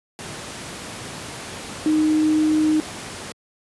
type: tone in noise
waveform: sine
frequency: 309.3 Hz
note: D#4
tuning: 10 cents flat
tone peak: -15 dBFS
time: 1.86-2.8 s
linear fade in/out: 0 ms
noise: pink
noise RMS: -33 dBFS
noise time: 0.19-3.32 s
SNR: +15 dB
effects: high-pass 100 Hz 12 dB/octave + resampled to 24000 Hz